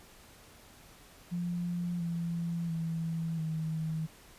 sine tone with pitch steps, 174.61 / 169.25 / 164.05 / 159.01 Hz, F3 / E3 / E3 / D#3, 0 / +46 / -8 / +38 cents, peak -31 dBFS, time 1.31-4.07 s, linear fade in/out 20 ms, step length 690 ms, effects pink hiss -56 dBFS RMS until 4.38 s + resampled to 32000 Hz

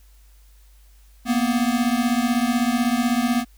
square beating tone pair, 233.1 / 249.1 Hz, A#3 / B3, 0 / +15 cents, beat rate 16 Hz, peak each -22 dBFS, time 1.25-3.45 s, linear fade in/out 50 ms, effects added 50 Hz sine -48 dBFS peak until 3.57 s + white hiss -60 dBFS RMS until 3.57 s

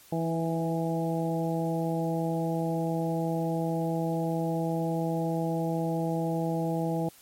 harmonic tone with a mistuned harmonic, 164.81 Hz, E3, in tune, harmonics 1 / 2 / 3 / 4 / 5, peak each -29 / -32 / -34 / -35 / -36 dBFS, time 0.12-7.09 s, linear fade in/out 5 ms, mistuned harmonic 2, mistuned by -15 cents, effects white hiss -55 dBFS RMS until 7.21 s + MP3 64 kbps

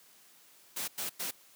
white noise bursts, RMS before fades -36 dBFS, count 3, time 0.76-1.312 s, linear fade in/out 10 ms, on 120 ms, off 96 ms, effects white hiss -60 dBFS RMS until 1.55 s + high-pass 150 Hz 12 dB/octave

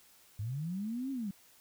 sine linear two-way sweep, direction up then down, 97 to 276.3 to 186.1 Hz, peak -34 dBFS, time 0.39-1.31 s, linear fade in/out 5 ms, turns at 1.11 s, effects white hiss -62 dBFS RMS until 1.6 s

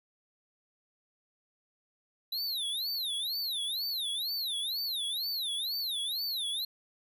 square tone with vibrato, 3912 Hz, B7, 17 cents flat, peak -32 dBFS, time 2.32-6.65 s, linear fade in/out 5 ms, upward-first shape sine, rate 2.1 Hz, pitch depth 270 cents each way, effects none

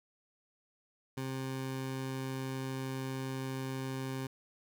20% pulse tone, 132.4 Hz, C3, 21 cents sharp, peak -31 dBFS, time 1.17-4.27 s, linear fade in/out 5 ms, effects none

